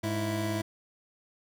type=tone pair together; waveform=25% pulse; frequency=103.74 / 329.6 Hz; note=G#2 / E4; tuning=-1 / 0 cents; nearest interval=octave + minor sixth; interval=2001 cents; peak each=-28 dBFS; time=0.03-0.62 s; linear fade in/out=10 ms; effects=none